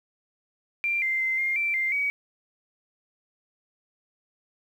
sine tone with pitch steps, 2370 / 2088 / 2074 / 2118 / 2344 / 2096 / 2265 Hz, D7 / C7 / C7 / C7 / D7 / C7 / C#7, +15 / -4 / -16 / +21 / -4 / +2 / +37 cents, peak -23 dBFS, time 0.84-2.1 s, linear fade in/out 0 ms, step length 180 ms, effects 9-bit

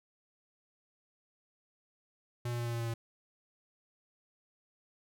square tone with pitch steps, 120.6 / 119.7 / 118.8 / 117.91 / 117.03 / 116.16 / 115.29 Hz, B2 / A#2 / A#2 / A#2 / A#2 / A#2 / A#2, -41 / +46 / +33 / +20 / +7 / -6 / -19 cents, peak -34 dBFS, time 2.45-2.94 s, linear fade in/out 5 ms, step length 70 ms, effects none

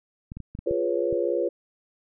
clicks, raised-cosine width 5 ms, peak -24 dBFS, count 7, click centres 0.319 / 0.37 / 0.403 / 0.551 / 0.59 / 0.711 / 1.127 s
sine chord, C# dominant seventh, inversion first, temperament equal with one note detuned, 349.2 / 412.9 / 493.9 / 554.4 Hz, E#4 / G#4 / B4 / C#5, 0 / -10 / 0 / 0 cents, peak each -27 / -30 / -27 / -28 dBFS, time 0.66-1.49 s, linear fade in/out 10 ms
effects none

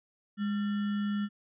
sine tone with sample-and-hold, 205.5 Hz, G#3, 18 cents flat, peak -28 dBFS, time 0.37-1.29 s, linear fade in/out 50 ms, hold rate 1575 Hz, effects resampled to 8000 Hz

